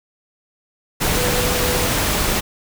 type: tone in noise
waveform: sine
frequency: 493.9 Hz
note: B4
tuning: in tune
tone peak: -24 dBFS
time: 1.16-1.88 s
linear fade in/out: 20 ms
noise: pink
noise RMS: -19 dBFS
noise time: 1-2.41 s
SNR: -8 dB
effects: none